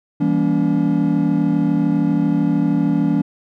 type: chord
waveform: triangle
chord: E diminished seventh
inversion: none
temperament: just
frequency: 164.81 / 197.78 / 237.3 / 284.8 Hz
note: E3 / G3 / Bb3 / Db4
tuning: 0 / +16 / +31 / +47 cents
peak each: -18 / -19 / -20 / -16 dBFS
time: 0.2-3.22 s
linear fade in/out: 10 ms
effects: none